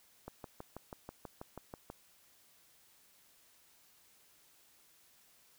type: click train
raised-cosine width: 1 ms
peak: -30 dBFS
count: 11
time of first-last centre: 0.28-1.901 s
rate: 6.17 Hz
effects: white hiss -66 dBFS RMS until 5.58 s